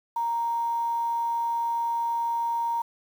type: tone with quantisation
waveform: sine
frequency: 932.3 Hz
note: A#5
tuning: in tune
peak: -24 dBFS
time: 0.16-2.82 s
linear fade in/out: 5 ms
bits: 8
effects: none